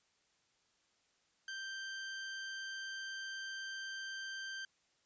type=tone; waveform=sawtooth; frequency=1568 Hz; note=G6; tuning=in tune; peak=-38 dBFS; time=1.48-4.65 s; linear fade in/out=2 ms; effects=white hiss -75 dBFS RMS until 5.05 s + resampled to 16000 Hz